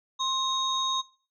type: tone cluster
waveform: sine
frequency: 1054 / 3750 / 6380 Hz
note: C6 / A#7 / G8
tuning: +12 / +10 / +30 cents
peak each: -29 / -28 / -36 dBFS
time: 0.19-1.02 s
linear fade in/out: 20 ms
effects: noise-tail reverb RT60 0.4 s tail -18 dB re dry